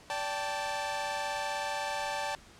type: chord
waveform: sawtooth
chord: D suspended fourth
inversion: none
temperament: equal with one note detuned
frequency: 580.2 / 784 / 880 Hz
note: D5 / G5 / A5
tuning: -21 / 0 / 0 cents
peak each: -34 / -34 / -31 dBFS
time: 0.1-2.35 s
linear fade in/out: 0 ms
effects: pink hiss -55 dBFS RMS until 2.59 s + low-pass 8000 Hz 12 dB/octave